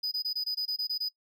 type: tone bursts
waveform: triangle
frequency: 4978 Hz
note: D#8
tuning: in tune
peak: -27 dBFS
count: 10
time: 0.03-1.089 s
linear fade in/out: 10 ms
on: 87 ms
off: 21 ms
effects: noise-tail reverb RT60 0.1 s tail -24 dB re dry